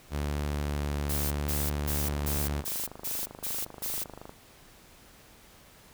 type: tone with vibrato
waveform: sawtooth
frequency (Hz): 72.8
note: D2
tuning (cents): -15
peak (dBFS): -25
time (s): 0.1-2.64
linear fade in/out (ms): 50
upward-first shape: sine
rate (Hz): 0.77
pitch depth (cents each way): 9
type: noise bursts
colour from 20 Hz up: blue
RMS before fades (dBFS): -33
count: 8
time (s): 1.09-4.04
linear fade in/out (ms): 10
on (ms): 220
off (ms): 170
type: click train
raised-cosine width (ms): 1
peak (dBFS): -28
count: 58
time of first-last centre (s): 2.05-4.294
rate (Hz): 25.4
effects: pink hiss -55 dBFS RMS until 5.93 s